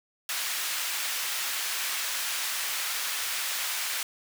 pink high-pass noise, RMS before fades -31 dBFS, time 0.29-4.03 s, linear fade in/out 2 ms, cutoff 1600 Hz, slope 12 dB/octave, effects none

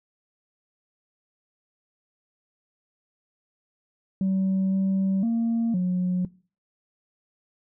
sine tone with pitch steps, 190.8 / 192.3 / 230.3 / 181.3 Hz, G3 / G3 / A#3 / F#3, -47 / -33 / -21 / -35 cents, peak -19 dBFS, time 4.21-6.25 s, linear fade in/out 2 ms, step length 510 ms, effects noise-tail reverb RT60 0.4 s tail -22 dB re dry + tanh soft clip ceiling -19 dBFS

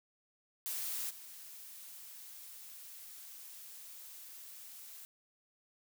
blue noise with level steps, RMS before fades -39 / -51 dBFS, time 0.66-5.05 s, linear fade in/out 0 ms, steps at 1.09 s, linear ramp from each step 20 ms, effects none

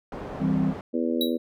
white low-pass noise, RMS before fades -36 dBFS, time 0.12-0.81 s, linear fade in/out 2 ms, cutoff 650 Hz, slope 12 dB/octave
sine chord, C major, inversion first, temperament just, 163.52 / 196.22 / 261.6 Hz, E3 / G3 / C4, -14 / +2 / 0 cents, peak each -25 dBFS, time 0.39-0.74 s, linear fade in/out 50 ms
harmonic tone, 82.41 Hz, E2, in tune, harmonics 3 / 4 / 5 / 6 / 7, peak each -26 / -28 / -33 / -31 / -35 dBFS, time 0.93-1.38 s, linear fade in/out 20 ms
square tone with exponential decay, 3878 Hz, B7, 32 cents flat, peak -22 dBFS, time 1.21-1.38 s, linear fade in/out 2 ms, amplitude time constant 35 ms
effects none

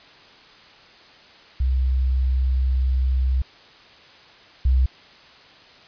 sine tone pair in turn, 64.6 / 64.35 Hz, C2 / C2, -21 / -28 cents, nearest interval unison, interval 7 cents, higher first, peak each -17 / -14 dBFS, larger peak second, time 1.6-3.42 / 4.65-4.86 s, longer first, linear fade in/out 5 ms, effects white hiss -48 dBFS RMS until 5.87 s + resampled to 11025 Hz

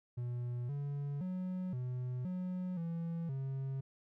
triangle tone with pitch steps, 121.7 / 142.6 / 183.9 / 125.4 / 182.6 / 167.2 / 134.7 Hz, B2 / C#3 / F#3 / B2 / F#3 / E3 / C#3, -25 / +49 / -10 / +27 / -23 / +25 / -49 cents, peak -34 dBFS, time 0.17-3.81 s, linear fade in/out 10 ms, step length 520 ms, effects none

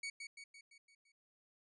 sawtooth tone with echo, 2241 Hz, C#7, 18 cents sharp, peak -37 dBFS, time 0.03-0.1 s, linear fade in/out 5 ms, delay 170 ms, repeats 6, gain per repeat -5 dB, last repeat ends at 1.12 s, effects resampled to 22050 Hz

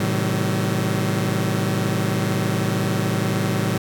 sawtooth chord, A diminished seventh, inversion none, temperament just, 110 / 132 / 158.4 / 190.08 Hz, A2 / C3 / Eb3 / Gb3, 0 / +16 / +31 / +47 cents, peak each -20 / -23 / -22 / -20 dBFS, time 0-3.78 s, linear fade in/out 5 ms, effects none

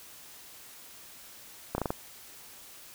slowing click train, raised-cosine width 1 ms, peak -15 dBFS, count 5, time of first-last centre 1.75-1.905 s, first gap 31 ms, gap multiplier 1.15, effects white hiss -50 dBFS RMS until 2.94 s

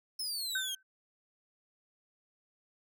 sawtooth exponential sweep, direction down, 5310 to 3153 Hz, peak -32 dBFS, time 0.19-0.75 s, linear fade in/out 5 ms
sine tone with exponential decay, 1534 Hz, G6, 38 cents flat, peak -29 dBFS, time 0.55-0.83 s, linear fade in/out 5 ms, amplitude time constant 60 ms
effects none

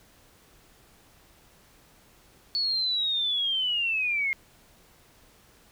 sine linear sweep, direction down, 4445 to 2117 Hz, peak -24 dBFS, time 2.55-4.33 s, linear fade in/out 0 ms, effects pink hiss -58 dBFS RMS until 5.71 s

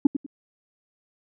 sine tone with echo, 281.5 Hz, C#4, 27 cents sharp, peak -9 dBFS, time 0.05-0.07 s, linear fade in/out 5 ms, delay 97 ms, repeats 2, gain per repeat -12 dB, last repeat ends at 0.264 s, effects tanh soft clip ceiling -8 dBFS

